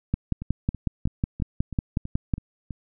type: two click trains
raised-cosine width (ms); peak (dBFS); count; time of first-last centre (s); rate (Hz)
5; -10 / -21; 13 / 8; 0.14-2.338 / 0.42-2.708; 5.46 / 3.06
effects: none